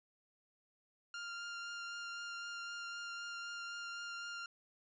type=tone with vibrato; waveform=sawtooth; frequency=1396.9 Hz; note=F6; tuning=in tune; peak=-39 dBFS; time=1.14-4.46 s; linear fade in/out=2 ms; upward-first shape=triangle; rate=3.9 Hz; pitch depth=12 cents each way; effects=resampled to 16000 Hz